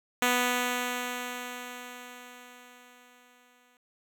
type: tone with exponential decay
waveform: 5% pulse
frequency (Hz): 246.9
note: B3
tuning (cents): 0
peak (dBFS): -11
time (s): 0.22-3.77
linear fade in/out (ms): 2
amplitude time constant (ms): 770
effects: none